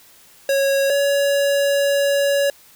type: tone pair in turn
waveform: square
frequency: 550 / 562.5 Hz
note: C#5 / C#5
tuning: -14 / +25 cents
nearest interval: unison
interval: 39 cents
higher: second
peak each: -16 dBFS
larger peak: neither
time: 0.49-0.9 / 0.9-2.5 s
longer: second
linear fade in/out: 2 ms
effects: white hiss -49 dBFS RMS until 2.75 s